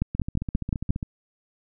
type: two click trains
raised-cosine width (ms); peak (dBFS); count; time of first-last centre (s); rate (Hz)
5; -17 / -10; 14 / 6; 0.15-1.028 / 0.02-0.905; 14.8 / 5.65
effects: none